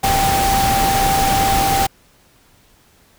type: tone in noise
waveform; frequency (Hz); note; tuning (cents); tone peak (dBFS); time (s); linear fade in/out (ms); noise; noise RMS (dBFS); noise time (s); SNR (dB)
sine; 784; G5; 0; -15; 0.03-1.87; 10; pink; -19; 0.03-1.87; +1
effects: pink hiss -53 dBFS RMS until 3.18 s